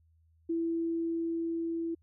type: tone with level ramp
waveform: sine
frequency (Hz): 332.1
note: E4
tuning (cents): +13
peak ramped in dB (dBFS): -28 to -31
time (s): 0.49-1.95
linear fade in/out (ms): 10
effects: added 81 Hz sine -63 dBFS peak until 2.02 s